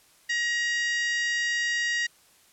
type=harmonic tone; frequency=948 Hz; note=A#5; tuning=29 cents sharp; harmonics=2 / 3 / 4 / 5 / 6 / 7 / 8; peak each=-25 / -35 / -38 / -38 / -39 / -43 / -43 dBFS; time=0.29-2.07 s; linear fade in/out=10 ms; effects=white hiss -59 dBFS RMS until 2.52 s + low-pass 12000 Hz 12 dB/octave